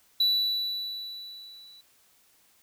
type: tone with level ramp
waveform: triangle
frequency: 3951 Hz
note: B7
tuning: in tune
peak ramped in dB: -18 to -48 dBFS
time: 0.2-1.81 s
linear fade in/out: 5 ms
effects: white hiss -63 dBFS RMS until 2.62 s